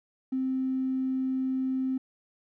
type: tone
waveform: triangle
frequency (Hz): 261.6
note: C4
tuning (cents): 0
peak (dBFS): -22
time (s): 0.32-1.98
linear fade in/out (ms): 10
effects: tanh soft clip ceiling -24 dBFS